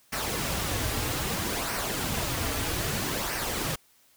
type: noise with flanger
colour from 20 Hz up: pink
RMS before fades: -30 dBFS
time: 0.12-3.76 s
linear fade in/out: 10 ms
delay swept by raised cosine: 0.27 to 5.57 ms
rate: 0.62 Hz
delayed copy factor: -0.5
effects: white hiss -62 dBFS RMS until 4.16 s